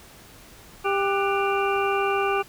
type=harmonic tone with a mistuned harmonic; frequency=395.8 Hz; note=G4; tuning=17 cents sharp; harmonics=1 / 2 / 3 / 4 / 6 / 7; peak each=-24 / -27 / -27 / -32 / -32 / -33 dBFS; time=0.84-2.43 s; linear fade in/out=20 ms; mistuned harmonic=4; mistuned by=-110 cents; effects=pink hiss -48 dBFS RMS until 2.48 s